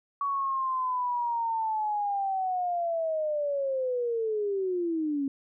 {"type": "linear sweep", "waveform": "sine", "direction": "down", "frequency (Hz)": [1129, 270], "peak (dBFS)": -26, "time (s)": [0.21, 5.28], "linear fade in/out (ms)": 2, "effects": []}